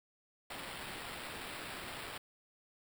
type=noise with sample-and-hold; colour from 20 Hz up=blue; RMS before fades=-45 dBFS; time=0.5-2.18 s; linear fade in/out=5 ms; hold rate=6300 Hz; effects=none